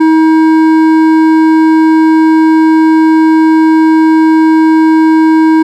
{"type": "tone with hard clipping", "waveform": "sine", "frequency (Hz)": 318.4, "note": "D#4", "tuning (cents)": 40, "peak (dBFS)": -5, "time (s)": [0, 5.63], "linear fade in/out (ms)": 10, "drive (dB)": 10, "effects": []}